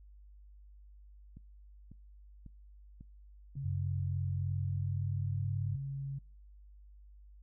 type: click train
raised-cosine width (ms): 5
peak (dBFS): -38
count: 5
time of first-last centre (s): 1.37-3.556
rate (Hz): 1.83
type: tone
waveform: sine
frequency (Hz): 137.7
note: C#3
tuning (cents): -11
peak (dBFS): -36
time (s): 3.56-6.19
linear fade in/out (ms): 10
type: tone with pitch glide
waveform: sine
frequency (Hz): 94.2 to 100.38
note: F#2 to G2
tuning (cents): +32 to +42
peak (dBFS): -33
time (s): 3.64-5.76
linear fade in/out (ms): 10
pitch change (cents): +110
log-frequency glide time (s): 4.31-5.59
effects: noise-tail reverb RT60 0.4 s tail -26 dB re dry + added 50 Hz sine -53 dBFS peak until 7.42 s